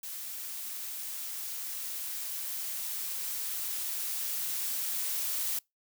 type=noise with level ramp; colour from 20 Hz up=blue; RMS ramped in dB=-40 to -32 dBFS; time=0.03-5.59 s; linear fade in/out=5 ms; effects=noise-tail reverb RT60 0.2 s tail -26 dB re dry